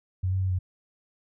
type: tone with pitch steps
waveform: sine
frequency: 92.6 / 94.6 / 94 / 91.5 Hz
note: F#2 / F#2 / F#2 / F#2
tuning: +2 / +39 / +28 / -19 cents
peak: -23 dBFS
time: 0.23-0.59 s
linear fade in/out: 10 ms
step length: 90 ms
effects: none